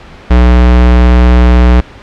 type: tone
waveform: square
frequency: 61 Hz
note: B1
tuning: 21 cents flat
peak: -3 dBFS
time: 0.3-1.81 s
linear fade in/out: 10 ms
effects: pink hiss -33 dBFS RMS until 2.02 s + low-pass 3000 Hz 12 dB/octave